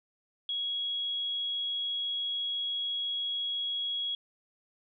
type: tone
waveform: sine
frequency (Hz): 3322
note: G#7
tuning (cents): 0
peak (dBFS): -30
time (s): 0.49-4.15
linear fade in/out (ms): 2
effects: none